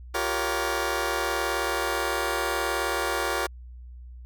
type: chord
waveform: 15% pulse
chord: G half-diminished seventh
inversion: third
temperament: just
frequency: 352.8 / 392 / 470.4 / 564.5 Hz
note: F4 / G4 / Bb4 / Db5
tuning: +18 / 0 / +16 / +31 cents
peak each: -25 dBFS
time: 0.14-3.47 s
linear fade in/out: 10 ms
effects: added 61 Hz sine -40 dBFS peak until 4.25 s